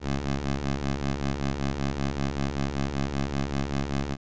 15% pulse ring-modulated tone, 70.1 Hz, C#2, 20 cents sharp, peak -17 dBFS, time 0-4.17 s, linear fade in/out 50 ms, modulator 67.5 Hz, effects resampled to 16000 Hz

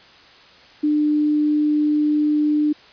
sine tone, 299.5 Hz, D4, 34 cents sharp, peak -15 dBFS, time 0.83-2.73 s, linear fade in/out 10 ms, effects white hiss -47 dBFS RMS until 2.92 s + resampled to 11025 Hz

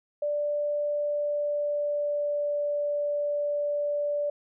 sine tone with pitch glide, 587.3 to 583.6 Hz, D5 to D5, 0 to -11 cents, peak -25 dBFS, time 0.22-4.3 s, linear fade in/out 5 ms, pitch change -11 cents, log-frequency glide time 0.88-2.59 s, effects none

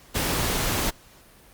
pink noise, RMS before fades -25 dBFS, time 0.14-0.91 s, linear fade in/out 20 ms, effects pink hiss -52 dBFS RMS until 1.53 s + Opus 48 kbps

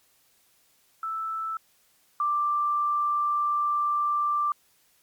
sine tone pair in turn, 1318.5 / 1178.6 Hz, E6 / D6, 0 / +6 cents, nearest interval major second, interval 194 cents, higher first, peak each -28 / -22 dBFS, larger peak second, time 1.03-1.57 / 2.2-4.52 s, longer second, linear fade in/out 2 ms, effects white hiss -64 dBFS RMS until 5.02 s + MP3 96 kbps

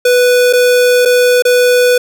square tone with dropouts, 493.9 Hz, B4, in tune, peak -7 dBFS, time 0.05-1.98 s, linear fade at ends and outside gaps 5 ms, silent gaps 0.528-0.533 / 1.052-1.056 / 1.423-1.451 s, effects none

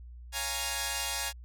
5% pulse chord, Bb minor seventh, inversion first, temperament equal, 554.4 / 698.5 / 830.6 / 932.3 Hz, Db5 / F5 / Ab5 / Bb5, 0 / 0 / 0 / 0 cents, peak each -29 / -28 / -23 / -24 dBFS, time 0.32-1.33 s, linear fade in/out 50 ms, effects added 60 Hz sine -44 dBFS peak until 1.44 s

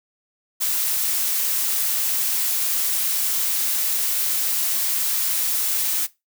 blue noise, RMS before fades -22 dBFS, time 0.6-6.07 s, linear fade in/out 20 ms, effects noise-tail reverb RT60 0.2 s tail -18 dB re dry

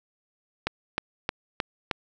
click train, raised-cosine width 0.3 ms, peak -9 dBFS, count 5, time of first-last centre 0.67-1.912 s, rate 3.22 Hz, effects none

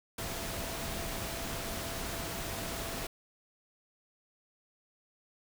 sine tone in noise, 670 Hz, E5, 28 cents sharp, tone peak -46 dBFS, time 0.18-3.07 s, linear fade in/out 5 ms, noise pink, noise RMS -38 dBFS, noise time 0.18-3.07 s, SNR -11 dB, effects none

